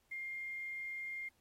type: tone with quantisation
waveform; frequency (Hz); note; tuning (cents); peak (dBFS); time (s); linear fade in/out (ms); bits
sine; 2116; C7; +19; -40; 0.11-1.29; 10; 11
effects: pink hiss -75 dBFS RMS until 1.4 s + AAC 48 kbps